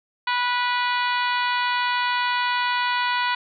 harmonic tone, 490.3 Hz, B4, 13 cents flat, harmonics 2 / 3 / 4 / 5 / 6 / 7 / 8 / 9, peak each -23 / -27 / -29 / -31 / -33 / -34 / -35 / -36 dBFS, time 0.27-3.35 s, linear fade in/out 5 ms, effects none

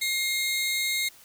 sawtooth tone pair together, 2131 / 3797 Hz, C7 / A#7, +31 / +31 cents, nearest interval minor seventh, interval 1000 cents, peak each -23 / -27 dBFS, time 0.01-1.09 s, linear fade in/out 10 ms, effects white hiss -53 dBFS RMS until 1.24 s

